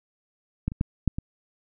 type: clicks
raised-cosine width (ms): 5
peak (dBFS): -12 / -23 / -11 / -8 / -17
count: 5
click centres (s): 0.68 / 0.719 / 0.811 / 1.077 / 1.185
effects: none